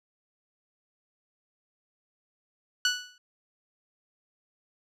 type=tone with exponential decay; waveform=15% pulse; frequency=1478 Hz; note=F#6; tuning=2 cents flat; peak=-13 dBFS; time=2.85-3.18 s; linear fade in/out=2 ms; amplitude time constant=70 ms; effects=low-pass 8000 Hz 12 dB/octave